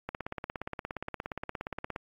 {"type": "click train", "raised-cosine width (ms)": 0.5, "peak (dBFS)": -20, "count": 33, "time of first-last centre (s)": [0.09, 1.961], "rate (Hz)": 17.1, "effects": ["AAC 32 kbps"]}